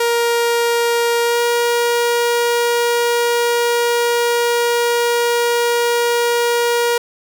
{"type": "tone with pitch glide", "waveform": "sawtooth", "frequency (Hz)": [470.7, 475.1], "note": ["A#4", "A#4"], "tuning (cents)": [17, 33], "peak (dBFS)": -10, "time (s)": [0, 6.98], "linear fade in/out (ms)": 5, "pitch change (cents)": 16, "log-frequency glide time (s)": [1.22, 1.4], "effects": []}